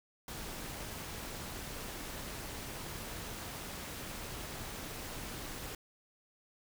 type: noise with amplitude modulation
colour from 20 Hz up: pink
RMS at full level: -41 dBFS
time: 0.28-5.75 s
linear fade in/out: 2 ms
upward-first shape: sine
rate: 264 Hz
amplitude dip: 50%
effects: none